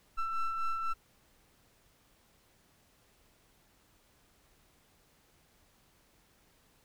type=ring-modulated tone; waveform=triangle; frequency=669 Hz; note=E5; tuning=25 cents sharp; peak=-25 dBFS; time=0.17-0.94 s; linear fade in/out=20 ms; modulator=667 Hz; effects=pink hiss -67 dBFS RMS until 6.84 s